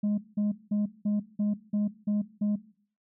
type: tone bursts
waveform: sine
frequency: 207.7 Hz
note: G#3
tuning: in tune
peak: -21 dBFS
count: 8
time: 0.03-2.56 s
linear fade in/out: 10 ms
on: 150 ms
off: 190 ms
effects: noise-tail reverb RT60 0.5 s tail -18 dB re dry + tanh soft clip ceiling -23 dBFS